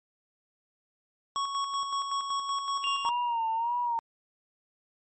square tone with tremolo, 1108.7 Hz, C#6, in tune, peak -28 dBFS, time 1.36-3.09 s, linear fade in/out 0 ms, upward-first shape square, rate 5.3 Hz, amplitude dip 45%
sine tone with exponential decay, 2794 Hz, F7, in tune, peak -27 dBFS, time 2.84-3.86 s, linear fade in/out 0 ms, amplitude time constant 220 ms
sine tone with vibrato, 932.3 Hz, A#5, in tune, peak -26 dBFS, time 3.05-3.99 s, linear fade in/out 0 ms, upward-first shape sine, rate 1.7 Hz, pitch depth 73 cents each way
effects MP3 32 kbps

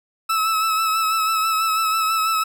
40% pulse tone with vibrato, 1303 Hz, E6, 20 cents flat, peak -17 dBFS, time 0.29-2.44 s, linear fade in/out 10 ms, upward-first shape sine, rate 6.1 Hz, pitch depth 29 cents each way, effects none

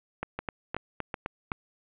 two click trains, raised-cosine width 0.5 ms, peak -16 / -17 dBFS, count 6 / 4, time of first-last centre 0.23-1.519 / 0.39-1.518 s, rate 3.88 / 2.66 Hz, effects resampled to 8000 Hz + 7-bit

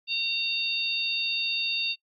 harmonic tone, 915 Hz, A#5, 32 cents flat, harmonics 3 / 4 / 5, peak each -28 / -30 / -32 dBFS, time 0.07-1.96 s, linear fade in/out 50 ms, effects noise-tail reverb RT60 0.1 s tail -21 dB re dry + AAC 48 kbps

